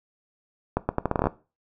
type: accelerating click train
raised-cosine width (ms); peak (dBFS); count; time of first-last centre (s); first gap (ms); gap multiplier
1; -8; 11; 0.77-1.27; 120; 0.78
effects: noise-tail reverb RT60 0.3 s tail -17 dB re dry